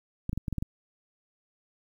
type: clicks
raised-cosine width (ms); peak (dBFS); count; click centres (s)
5; -18; 7; 0.294 / 0.331 / 0.376 / 0.482 / 0.527 / 0.583 / 0.625
effects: 9-bit